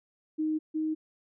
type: tone pair in turn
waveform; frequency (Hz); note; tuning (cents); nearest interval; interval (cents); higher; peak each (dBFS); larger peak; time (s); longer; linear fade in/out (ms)
sine; 311.1 / 312.9; D#4 / D#4; 0 / +10; unison; 10; second; -26 / -27; first; 0.38-0.59 / 0.74-0.95; neither; 20
effects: none